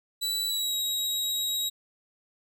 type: tone with pitch glide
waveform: sawtooth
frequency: 3951 to 3823 Hz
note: B7 to A#7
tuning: 0 to +43 cents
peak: -24 dBFS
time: 0.21-1.7 s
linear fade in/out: 20 ms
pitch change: -57 cents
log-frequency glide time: 0.47-0.75 s
effects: none